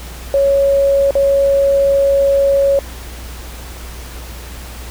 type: tone with dropouts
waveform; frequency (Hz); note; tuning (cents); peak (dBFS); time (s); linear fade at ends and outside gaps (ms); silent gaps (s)
sine; 554.4; C#5; 0; -9; 0.34-2.79; 1; 1.108-1.153
effects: added 60 Hz sine -29 dBFS peak until 4.9 s + pink hiss -34 dBFS RMS until 4.9 s